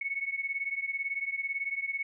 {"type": "beating tone pair", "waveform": "sine", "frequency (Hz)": [2204, 2222], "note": ["C#7", "C#7"], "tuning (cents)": [-11, 4], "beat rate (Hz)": 18, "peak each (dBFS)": [-33, -35], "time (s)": [0.01, 2.03], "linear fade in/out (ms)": 5, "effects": []}